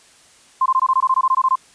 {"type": "tone bursts", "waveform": "sine", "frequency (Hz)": 1046.5, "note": "C6", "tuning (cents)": 0, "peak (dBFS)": -12, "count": 14, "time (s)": [0.61, 1.556], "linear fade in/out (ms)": 5, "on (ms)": 49, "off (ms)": 20, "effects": ["white hiss -50 dBFS RMS until 1.74 s", "resampled to 22050 Hz"]}